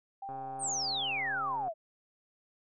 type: tone with vibrato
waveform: sine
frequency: 784 Hz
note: G5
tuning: in tune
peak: -38 dBFS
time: 0.22-1.56 s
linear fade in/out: 5 ms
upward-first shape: sine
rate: 2.7 Hz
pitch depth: 9 cents each way
type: click train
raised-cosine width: 1 ms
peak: -34 dBFS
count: 190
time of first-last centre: 0.29-1.68 s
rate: 136 Hz
type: exponential sweep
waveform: sine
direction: down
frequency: 9020 to 617 Hz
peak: -31 dBFS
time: 0.59-1.74 s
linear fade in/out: 50 ms
effects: none